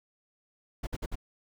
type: noise bursts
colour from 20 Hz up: brown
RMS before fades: -33 dBFS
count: 4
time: 0.83-1.156 s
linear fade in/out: 10 ms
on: 41 ms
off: 54 ms
effects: none